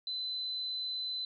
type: tone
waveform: sine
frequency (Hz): 4028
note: B7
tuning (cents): +33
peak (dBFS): -34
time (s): 0.07-1.25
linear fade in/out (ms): 2
effects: none